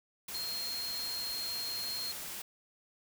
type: tone in noise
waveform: sine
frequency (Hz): 4222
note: C8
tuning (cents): +15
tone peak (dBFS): -36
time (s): 0.34-2.12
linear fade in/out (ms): 5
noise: white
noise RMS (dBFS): -42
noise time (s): 0.28-2.42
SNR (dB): +3
effects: none